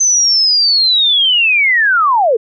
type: linear sweep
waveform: sine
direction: down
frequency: 6220 to 415.3 Hz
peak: -8 dBFS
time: 0-2.37 s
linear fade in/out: 10 ms
effects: none